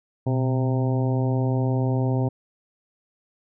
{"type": "harmonic tone with a mistuned harmonic", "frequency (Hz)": 130.81, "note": "C3", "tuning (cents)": 0, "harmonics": [1, 2, 3, 4, 5, 6, 7], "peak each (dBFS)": [-21, -27, -31, -33, -35, -37, -38], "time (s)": [0.26, 2.29], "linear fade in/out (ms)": 10, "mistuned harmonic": 1, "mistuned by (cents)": -86, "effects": []}